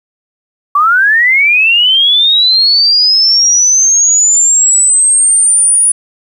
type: linear sweep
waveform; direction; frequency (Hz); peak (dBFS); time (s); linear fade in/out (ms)
sine; up; 1127 to 9780; -5; 0.75-5.92; 5
effects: 7-bit